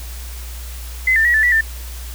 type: tone with pitch steps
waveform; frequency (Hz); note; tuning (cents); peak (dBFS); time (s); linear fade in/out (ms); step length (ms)
sine; 2042 / 1789 / 1917 / 1754 / 1949 / 1788; C7 / A6 / A#6 / A6 / B6 / A6; -43 / +28 / +48 / -6 / -23 / +27; -11; 1.07-1.61; 5; 90
effects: added 60 Hz sine -28 dBFS peak until 2.14 s + white hiss -37 dBFS RMS until 2.14 s